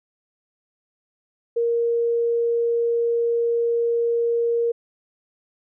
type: tone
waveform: sine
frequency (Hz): 468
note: A#4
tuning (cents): +7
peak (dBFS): -18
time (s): 1.56-4.72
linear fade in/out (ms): 10
effects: none